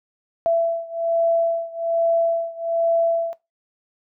sine beating tone pair, 668 / 669.2 Hz, E5 / E5, +23 / +26 cents, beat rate 1.2 Hz, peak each -20 / -22 dBFS, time 0.46-3.33 s, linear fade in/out 0 ms, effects noise-tail reverb RT60 0.2 s tail -19 dB re dry

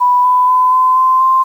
sine tone with pitch steps, 987.8 / 999.3 / 1010.9 / 1022.6 / 1034.5 / 1046.5 Hz, B5 / B5 / B5 / C6 / C6 / C6, 0 / +20 / +40 / -40 / -20 / 0 cents, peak -7 dBFS, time 0-1.44 s, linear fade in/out 20 ms, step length 240 ms, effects 7-bit

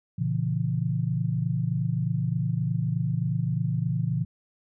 sine chord, A# diminished, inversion none, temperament just, 116.54 / 139.85 / 167.82 Hz, A#2 / C#3 / E3, 0 / +16 / +31 cents, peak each -28 dBFS, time 0.18-4.25 s, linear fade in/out 10 ms, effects none

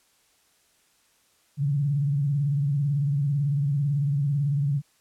sine tone with vibrato, 142.3 Hz, C#3, 46 cents sharp, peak -21 dBFS, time 1.57-4.82 s, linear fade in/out 50 ms, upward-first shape sine, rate 18 Hz, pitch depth 100 cents each way, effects white hiss -64 dBFS RMS until 5 s + low-pass 11000 Hz 12 dB/octave

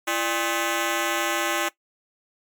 10% pulse ring-modulated tone, 466.2 Hz, A#4, in tune, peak -11 dBFS, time 0.07-1.69 s, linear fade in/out 10 ms, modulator 128 Hz, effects noise-tail reverb RT60 0.1 s tail -18 dB re dry + MP3 96 kbps

